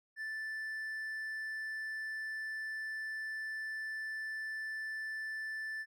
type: tone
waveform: triangle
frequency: 1760 Hz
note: A6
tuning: in tune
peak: -36 dBFS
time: 0.16-5.86 s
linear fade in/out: 50 ms
effects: none

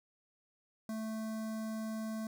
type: tone with notch filter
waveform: square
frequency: 220 Hz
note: A3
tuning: in tune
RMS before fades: -39 dBFS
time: 0.89-2.27 s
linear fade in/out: 2 ms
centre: 2800 Hz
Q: 0.83
effects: none

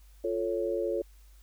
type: chord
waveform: sine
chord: F augmented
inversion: none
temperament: equal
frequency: 349.2 / 440 / 554.4 Hz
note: F4 / A4 / C#5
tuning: 0 / 0 / 0 cents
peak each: -32 dBFS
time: 0.24-1.02 s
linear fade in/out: 5 ms
effects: added 50 Hz sine -52 dBFS peak until 1.42 s + white hiss -65 dBFS RMS until 1.42 s

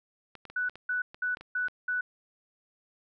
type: clicks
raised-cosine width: 0.3 ms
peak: -29 dBFS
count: 9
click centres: 0.353 / 0.453 / 0.5 / 0.696 / 0.756 / 1.145 / 1.371 / 1.41 / 1.684 s
type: tone bursts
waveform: sine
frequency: 1485 Hz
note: F#6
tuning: 6 cents sharp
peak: -27 dBFS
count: 5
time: 0.56-2.01 s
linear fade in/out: 5 ms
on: 130 ms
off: 200 ms
effects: none

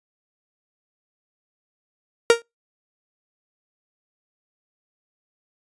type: tone with exponential decay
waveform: 45% pulse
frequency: 466.2 Hz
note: A#4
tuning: in tune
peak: -7 dBFS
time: 2.3-2.42 s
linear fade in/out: 1 ms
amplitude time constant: 25 ms
effects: noise-tail reverb RT60 0.2 s tail -26 dB re dry + resampled to 22050 Hz

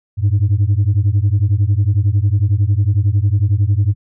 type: beating tone pair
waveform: sine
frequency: 96 / 107 Hz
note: G2 / A2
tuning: -36 / -48 cents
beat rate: 11 Hz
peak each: -12 dBFS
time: 0.17-3.95 s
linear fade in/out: 50 ms
effects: tanh soft clip ceiling -8 dBFS

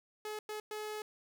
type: tone bursts at uneven times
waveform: sawtooth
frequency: 425.8 Hz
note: G#4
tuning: 43 cents sharp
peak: -35 dBFS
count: 3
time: 0.25-0.39 / 0.49-0.6 / 0.71-1.02 s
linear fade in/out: 2 ms
effects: none

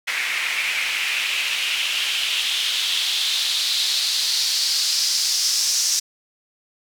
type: noise with band-pass filter sweep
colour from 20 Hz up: white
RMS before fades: -22 dBFS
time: 0.07-6 s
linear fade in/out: 10 ms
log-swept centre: 2100 to 5700 Hz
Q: 3.3
effects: none

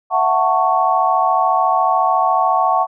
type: chord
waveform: sine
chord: F# minor seventh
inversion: third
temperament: just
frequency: 666 / 740 / 888 / 1110 Hz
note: E5 / F#5 / A5 / C#6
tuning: +18 / 0 / +16 / +2 cents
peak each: -21 / -16 / -19 / -17 dBFS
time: 0.1-2.87 s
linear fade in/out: 50 ms
effects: none

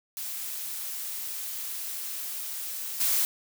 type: noise with level steps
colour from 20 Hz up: blue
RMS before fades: -35 / -25 dBFS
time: 0.17-3.25 s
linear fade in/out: 0 ms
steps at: 3 s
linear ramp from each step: 5 ms
effects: none

